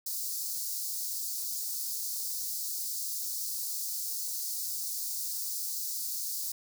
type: high-pass noise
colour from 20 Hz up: white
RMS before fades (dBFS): -35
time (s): 0.06-6.52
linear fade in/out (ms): 5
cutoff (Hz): 4400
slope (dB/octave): 48
effects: none

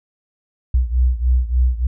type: beating tone pair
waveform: sine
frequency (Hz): 61.1 / 64.5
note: B1 / C2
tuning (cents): -18 / -24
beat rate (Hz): 3.4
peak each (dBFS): -15 / -18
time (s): 0.74-1.87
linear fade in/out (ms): 5
effects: none

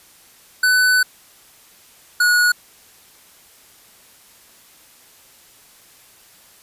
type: tone pair in turn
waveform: square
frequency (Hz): 1500 / 1457.3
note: F#6 / F#6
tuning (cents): +23 / -27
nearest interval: unison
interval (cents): 50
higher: first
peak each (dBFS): -13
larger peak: neither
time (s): 0.63-1.03 / 2.2-2.52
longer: first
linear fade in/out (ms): 5
effects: white hiss -49 dBFS RMS until 6.62 s + resampled to 32000 Hz

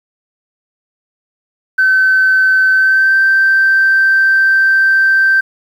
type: tone with pitch glide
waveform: sine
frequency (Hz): 1531 to 1561.4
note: G6 to G6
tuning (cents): -41 to -7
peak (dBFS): -6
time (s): 1.78-5.41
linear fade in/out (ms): 10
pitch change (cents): +34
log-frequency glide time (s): 2.72-3.17
effects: tanh soft clip ceiling -3 dBFS + 7-bit

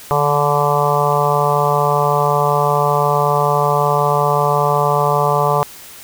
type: harmonic tone with a mistuned harmonic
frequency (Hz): 145.3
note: D3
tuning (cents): -18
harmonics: 1 / 3 / 4 / 5 / 6 / 7 / 8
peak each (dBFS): -20 / -20 / -20 / -20 / -20 / -20 / -20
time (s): 0.11-5.63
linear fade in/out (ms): 0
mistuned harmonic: 1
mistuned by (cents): +28
effects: white hiss -37 dBFS RMS until 6.03 s

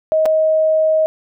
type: tone with dropouts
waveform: sine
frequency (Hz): 630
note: D#5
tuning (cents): +21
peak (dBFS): -11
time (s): 0.12-1.06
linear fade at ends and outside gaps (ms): 0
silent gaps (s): 0.256-0.26
effects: none

